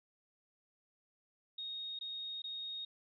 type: tone bursts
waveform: sine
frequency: 3729 Hz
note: A#7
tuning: in tune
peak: -40 dBFS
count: 3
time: 1.58-2.85 s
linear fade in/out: 5 ms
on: 410 ms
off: 20 ms
effects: none